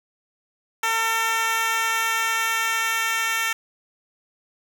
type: tone with high-pass filter sweep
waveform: 10% pulse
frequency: 451.1 Hz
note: A4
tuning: 43 cents sharp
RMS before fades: -23 dBFS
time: 0.83-3.53 s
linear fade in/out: 5 ms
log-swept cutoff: 930 to 1600 Hz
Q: 1.1
effects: none